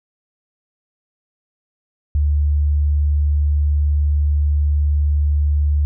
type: tone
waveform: sine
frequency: 73.42 Hz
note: D2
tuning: in tune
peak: -13 dBFS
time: 2.15-5.85 s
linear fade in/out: 0 ms
effects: none